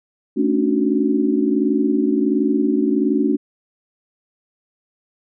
sine chord, D major seventh, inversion second, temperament equal with one note detuned, 220 / 277.2 / 298.6 / 370 Hz, A3 / C#4 / D4 / F#4, 0 / 0 / +29 / 0 cents, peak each -21 / -19 / -20 / -22 dBFS, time 0.36-3.37 s, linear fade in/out 20 ms, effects none

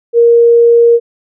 sine tone, 469 Hz, A#4, 11 cents sharp, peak -3 dBFS, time 0.13-1 s, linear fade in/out 50 ms, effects none

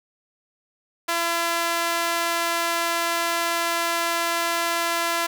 sawtooth tone with high-pass filter, 338.4 Hz, E4, 45 cents sharp, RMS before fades -24 dBFS, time 1.08-5.27 s, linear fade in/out 10 ms, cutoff 900 Hz, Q 0.92, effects none

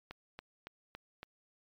click train, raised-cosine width 0.3 ms, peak -28 dBFS, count 5, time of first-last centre 0.11-1.23 s, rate 3.57 Hz, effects MP3 96 kbps

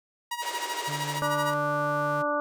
sawtooth tone with tremolo, 955 Hz, A#5, 42 cents sharp, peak -24 dBFS, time 0.31-1.54 s, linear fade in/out 5 ms, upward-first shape sine, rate 13 Hz, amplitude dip 75%
pink band-pass noise, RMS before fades -38 dBFS, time 0.41-1.2 s, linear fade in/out 20 ms, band 340 to 8800 Hz, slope 48 dB/octave
40% pulse tone, 146.83 Hz, D3, in tune, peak -33 dBFS, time 0.87-2.23 s, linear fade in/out 20 ms
harmonic tone, 293.7 Hz, D4, in tune, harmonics 1 / 2 / 3 / 4 / 5, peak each -34 / -28 / -34 / -29 / -33 dBFS, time 1.22-2.4 s, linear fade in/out 0 ms
effects none

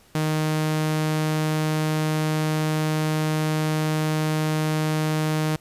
sawtooth tone, 155.2 Hz, D#3, 4 cents flat, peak -17 dBFS, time 0.15-5.56 s, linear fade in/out 2 ms, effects pink hiss -55 dBFS RMS until 5.6 s + resampled to 32000 Hz

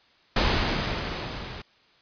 pink noise with level ramp, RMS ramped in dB -21 to -38 dBFS, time 0.36-1.62 s, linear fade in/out 5 ms, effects white hiss -60 dBFS RMS until 2.01 s + resampled to 11025 Hz

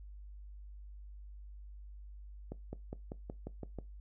accelerating click train, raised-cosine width 2 ms, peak -28 dBFS, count 8, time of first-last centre 2.52-3.787 s, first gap 210 ms, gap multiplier 0.95, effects noise-tail reverb RT60 0.2 s tail -19 dB re dry + added 50 Hz sine -47 dBFS peak until 4 s

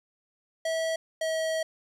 square tone pair in turn, 649 / 641.5 Hz, E5 / E5, -27 / -47 cents, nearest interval unison, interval 20 cents, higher first, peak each -27 dBFS, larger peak neither, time 0.65-0.96 / 1.21-1.63 s, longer second, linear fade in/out 5 ms, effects low-pass 10000 Hz 12 dB/octave + 10-bit

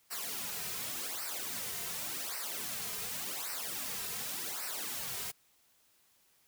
white noise with flanger, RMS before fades -39 dBFS, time 0.1-5.32 s, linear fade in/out 20 ms, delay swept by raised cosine 0.29 to 3.59 ms, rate 0.88 Hz, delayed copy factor -0.8, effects white hiss -69 dBFS RMS until 6.47 s

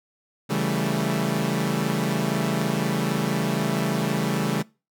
sawtooth chord, A dominant seventh, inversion first, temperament equal, 138.59 / 164.81 / 196 / 220 Hz, C#3 / E3 / G3 / A3, 0 / 0 / 0 / 0 cents, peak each -24 dBFS, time 0.49-4.63 s, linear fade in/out 20 ms, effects noise-tail reverb RT60 0.3 s tail -23 dB re dry

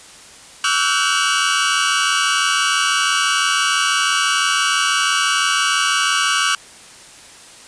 sawtooth tone cluster, 1136 / 1319 / 1470 / 1556 / 2857 Hz, C#6 / E6 / F#6 / G6 / F7, +42 / +1 / -12 / -13 / +39 cents, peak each -18 dBFS, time 0.64-6.55 s, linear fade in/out 2 ms, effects white hiss -41 dBFS RMS until 7.67 s + resampled to 22050 Hz

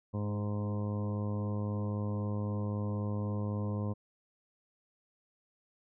harmonic tone with a mistuned harmonic, 103.83 Hz, G#2, in tune, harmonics 1 / 2 / 3 / 4 / 5 / 6 / 7 / 8 / 9 / 10, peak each -33 / -37 / -45 / -46 / -44 / -53 / -55 / -59 / -52 / -50 dBFS, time 0.13-3.94 s, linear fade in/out 20 ms, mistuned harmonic 3, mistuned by -15 cents, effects none

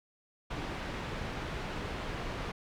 pink low-pass noise, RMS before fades -38 dBFS, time 0.5-2.52 s, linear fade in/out 10 ms, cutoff 3000 Hz, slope 12 dB/octave, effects none

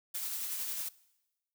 blue noise with tremolo, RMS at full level -36 dBFS, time 0.14-0.89 s, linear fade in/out 10 ms, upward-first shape sine, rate 11 Hz, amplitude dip 30%, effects noise-tail reverb RT60 1.0 s tail -21 dB re dry

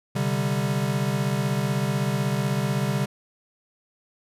square chord, C suspended second, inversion none, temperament equal, 130.81 / 146.83 / 196 Hz, C3 / D3 / G3, 0 / 0 / 0 cents, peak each -27 / -28 / -28 dBFS, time 0.15-3.06 s, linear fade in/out 10 ms, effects resampled to 32000 Hz

